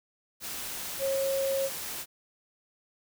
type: tone in noise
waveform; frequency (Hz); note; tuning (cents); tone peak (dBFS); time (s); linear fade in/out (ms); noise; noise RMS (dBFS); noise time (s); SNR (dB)
sine; 543; C#5; -36; -26; 0.99-1.7; 50; white; -37; 0.4-2.06; +8
effects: none